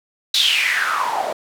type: noise with band-pass filter sweep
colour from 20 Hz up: white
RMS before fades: -19 dBFS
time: 0.34-1.33 s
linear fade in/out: 5 ms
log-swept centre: 4000 to 590 Hz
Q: 7
effects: none